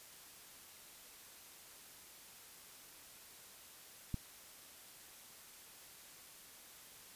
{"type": "click", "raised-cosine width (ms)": 5, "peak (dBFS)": -25, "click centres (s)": 4.143, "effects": ["white hiss -57 dBFS RMS until 7.15 s", "resampled to 32000 Hz"]}